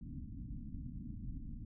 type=low-pass noise; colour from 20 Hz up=pink; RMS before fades=-45 dBFS; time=0.01-1.65 s; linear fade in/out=2 ms; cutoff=290 Hz; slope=96 dB/octave; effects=none